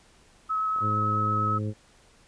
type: tone with vibrato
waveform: sine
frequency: 1287 Hz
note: E6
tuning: 42 cents flat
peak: -24 dBFS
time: 0.49-1.59 s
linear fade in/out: 20 ms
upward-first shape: triangle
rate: 8.8 Hz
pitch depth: 11 cents each way
type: clicks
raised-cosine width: 1 ms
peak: -32 dBFS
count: 2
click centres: 0.762 / 0.786 s
type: harmonic tone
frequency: 106.1 Hz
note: G#2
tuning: 38 cents sharp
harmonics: 1 / 2 / 3 / 4 / 5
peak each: -28 / -34 / -38 / -40 / -42 dBFS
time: 0.8-1.74 s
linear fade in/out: 50 ms
effects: pink hiss -58 dBFS RMS until 2.27 s + resampled to 22050 Hz